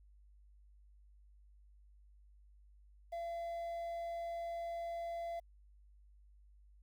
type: tone with quantisation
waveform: triangle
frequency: 680 Hz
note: F5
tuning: 46 cents flat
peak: -37 dBFS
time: 3.12-5.4 s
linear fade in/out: 10 ms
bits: 11
effects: added 50 Hz sine -60 dBFS peak until 6.82 s